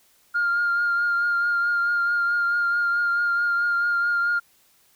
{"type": "tone with vibrato", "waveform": "sine", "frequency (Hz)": 1406, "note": "F6", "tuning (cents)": 11, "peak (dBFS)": -18, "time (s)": [0.34, 4.4], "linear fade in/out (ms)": 20, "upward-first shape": "triangle", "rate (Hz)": 4.6, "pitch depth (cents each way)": 24, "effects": ["tanh soft clip ceiling -16 dBFS", "white hiss -60 dBFS RMS until 4.95 s"]}